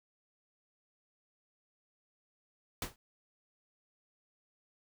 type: noise with exponential decay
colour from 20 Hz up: pink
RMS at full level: -32 dBFS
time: 2.82-2.96 s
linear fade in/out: 2 ms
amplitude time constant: 30 ms
effects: none